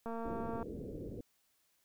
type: click train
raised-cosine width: 1 ms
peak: -29 dBFS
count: 131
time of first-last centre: 0.06-0.628 s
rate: 229 Hz
type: low-pass noise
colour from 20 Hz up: white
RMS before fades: -44 dBFS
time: 0.25-1.21 s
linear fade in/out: 5 ms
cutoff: 490 Hz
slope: 48 dB/octave
effects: white hiss -75 dBFS RMS until 1.84 s